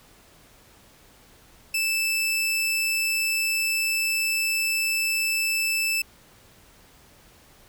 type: tone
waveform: sawtooth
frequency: 2637 Hz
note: E7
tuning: in tune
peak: -19 dBFS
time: 1.74-6.02 s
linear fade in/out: 5 ms
effects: pink hiss -54 dBFS RMS until 7.68 s